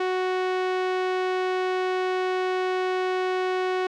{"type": "tone", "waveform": "sawtooth", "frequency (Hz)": 370, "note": "F#4", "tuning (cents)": 0, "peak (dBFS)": -19, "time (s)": [0, 3.87], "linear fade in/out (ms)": 5, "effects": ["low-pass 3000 Hz 12 dB/octave"]}